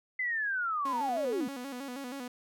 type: linear sweep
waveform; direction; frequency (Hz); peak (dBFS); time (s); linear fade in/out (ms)
sine; down; 2046 to 220; -29; 0.19-1.48; 5
type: tone with vibrato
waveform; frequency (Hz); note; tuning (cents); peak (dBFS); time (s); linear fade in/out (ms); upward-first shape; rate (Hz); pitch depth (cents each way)
sawtooth; 261.7; C4; 0; -34; 0.85-2.28; 5; square; 6.3; 100
effects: none